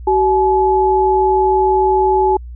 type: tone pair together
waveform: sine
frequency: 379.5 / 853 Hz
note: F#4 / G#5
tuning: +44 / +46 cents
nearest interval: octave + major second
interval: 1402 cents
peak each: -13 dBFS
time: 0.07-2.37 s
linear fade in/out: 5 ms
effects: added 60 Hz sine -28 dBFS peak until 2.55 s